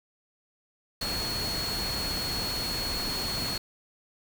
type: tone in noise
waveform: sine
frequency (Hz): 4336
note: C#8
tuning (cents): -39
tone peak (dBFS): -31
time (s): 1.01-3.58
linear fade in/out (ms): 5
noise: pink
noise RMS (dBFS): -34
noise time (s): 1.01-3.58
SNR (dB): 0
effects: none